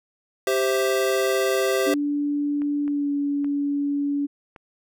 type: chord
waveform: square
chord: C major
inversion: second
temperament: equal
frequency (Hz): 392 / 523.3 / 659.3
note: G4 / C5 / E5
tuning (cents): 0 / 0 / 0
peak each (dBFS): -23 / -25 / -28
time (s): 0.47-1.94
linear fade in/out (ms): 2
type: tone with pitch glide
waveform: sine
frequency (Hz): 290 to 285.3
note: D4 to C#4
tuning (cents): -22 to +50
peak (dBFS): -21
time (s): 1.86-4.27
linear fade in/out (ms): 20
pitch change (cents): -28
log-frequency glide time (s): 2.85-3.11
type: clicks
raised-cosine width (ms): 0.5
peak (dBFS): -28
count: 4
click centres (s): 2.619 / 2.879 / 3.445 / 4.562
effects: none